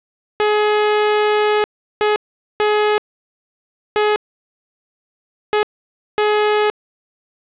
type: tone bursts at uneven times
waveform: sawtooth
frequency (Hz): 421.7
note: G#4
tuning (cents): +26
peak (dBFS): -9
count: 6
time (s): 0.4-1.64 / 2.01-2.16 / 2.6-2.98 / 3.96-4.16 / 5.53-5.63 / 6.18-6.7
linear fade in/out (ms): 0
effects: resampled to 8000 Hz + 7-bit